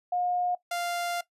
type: tone pair in turn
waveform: sine / sawtooth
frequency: 716 / 696.8 Hz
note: F5 / F5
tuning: +43 / -4 cents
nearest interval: unison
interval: 47 cents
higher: first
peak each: -25 dBFS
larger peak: neither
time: 0.12-0.55 / 0.71-1.21 s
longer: second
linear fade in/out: 5 ms
effects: noise-tail reverb RT60 0.1 s tail -17 dB re dry + resampled to 32000 Hz